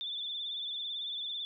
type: tone with vibrato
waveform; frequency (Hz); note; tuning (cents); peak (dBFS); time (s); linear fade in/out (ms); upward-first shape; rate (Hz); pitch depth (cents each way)
sine; 3520; A7; 0; -35; 0.01-1.45; 0; triangle; 18; 63
effects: none